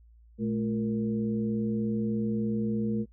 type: harmonic tone with a mistuned harmonic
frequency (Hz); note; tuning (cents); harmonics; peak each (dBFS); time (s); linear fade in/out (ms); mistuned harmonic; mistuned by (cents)
116.7; A#2; +2; 1 / 2 / 3 / 4; -36 / -27 / -38 / -36; 0.38-3.06; 50; 2; -130
effects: noise-tail reverb RT60 0.1 s tail -22 dB re dry + added 57 Hz sine -53 dBFS peak until 3.12 s